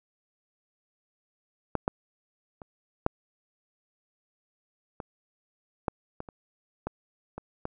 clicks, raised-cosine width 1 ms, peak -12 / -11 / -28 / -8 / -22 / -12 / -22 / -29 / -17 / -23 / -18 dBFS, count 11, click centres 1.753 / 1.879 / 2.618 / 3.064 / 5.002 / 5.882 / 6.204 / 6.288 / 6.87 / 7.38 / 7.654 s, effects none

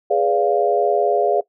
sine chord, G# diminished seventh, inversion none, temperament equal with one note detuned, 415.3 / 493.9 / 574.9 / 698.5 Hz, G#4 / B4 / D5 / F5, 0 / 0 / -37 / 0 cents, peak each -19 / -23 / -20 / -19 dBFS, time 0.1-1.41 s, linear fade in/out 10 ms, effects noise-tail reverb RT60 0.1 s tail -19 dB re dry

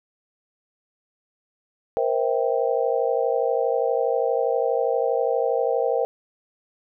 sine chord, C dominant seventh, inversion third, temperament just, 470.9 / 523.3 / 654.1 / 784.9 Hz, Bb4 / C5 / E5 / G5, +18 / 0 / -14 / +2 cents, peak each -23 / -24 / -27 / -28 dBFS, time 1.97-6.05 s, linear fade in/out 0 ms, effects none

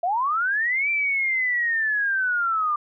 sine linear two-way sweep, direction up then down, 659.3 to 2358 to 1183 Hz, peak -20 dBFS, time 0.03-2.76 s, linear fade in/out 5 ms, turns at 0.9 s, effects none

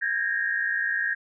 sine tone cluster, 1603 / 1663 / 1853 Hz, G6 / G#6 / A#6, +38 / +2 / -11 cents, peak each -28 dBFS, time 0.01-1.15 s, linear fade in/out 20 ms, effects none

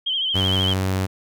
sine tone with vibrato, 3136 Hz, G7, in tune, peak -20 dBFS, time 0.06-0.74 s, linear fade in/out 10 ms, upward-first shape sine, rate 13 Hz, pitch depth 66 cents each way
sawtooth tone, 94.6 Hz, F#2, 39 cents sharp, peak -16 dBFS, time 0.34-1.07 s, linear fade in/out 20 ms
effects none

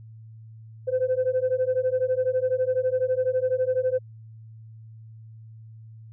sine beating tone pair, 506 / 518 Hz, B4 / C5, +42 / -17 cents, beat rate 12 Hz, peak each -23 / -23 dBFS, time 0.87-3.99 s, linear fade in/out 20 ms, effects tanh soft clip ceiling -16 dBFS + added 111 Hz sine -42 dBFS peak until 6.12 s

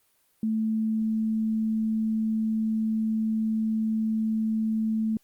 sine tone, 220 Hz, A3, in tune, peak -23 dBFS, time 0.43-5.17 s, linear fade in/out 2 ms, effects white hiss -67 dBFS RMS until 5.23 s + Opus 32 kbps

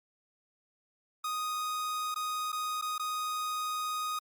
45% pulse tone with dropouts, 1244.5 Hz, D#6, in tune, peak -32 dBFS, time 1.24-4.19 s, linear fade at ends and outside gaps 5 ms, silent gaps 2.144-2.159 / 2.52-2.527 / 2.814-2.822 / 2.981-2.995 s, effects Opus 48 kbps

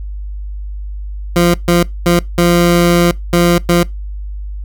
20% pulse tone bursts at uneven times, 173.1 Hz, F3, 15 cents flat, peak -3 dBFS, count 6, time 1.36-1.54 / 1.68-1.83 / 2.06-2.19 / 2.38-3.11 / 3.33-3.58 / 3.69-3.83 s, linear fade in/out 2 ms, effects noise-tail reverb RT60 0.2 s tail -23 dB re dry + added 50 Hz sine -21 dBFS peak until 4.64 s

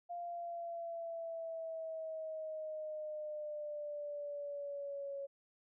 sine exponential sweep, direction down, 698.5 to 554.4 Hz, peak -40 dBFS, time 0.09-5.27 s, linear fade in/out 20 ms, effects none

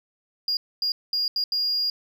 sine tone bursts at uneven times, 4840 Hz, D#8, 49 cents flat, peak -20 dBFS, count 5, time 0.48-0.57 / 0.82-0.92 / 1.13-1.28 / 1.36-1.44 / 1.52-1.9 s, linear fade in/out 2 ms, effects tanh soft clip ceiling -19 dBFS

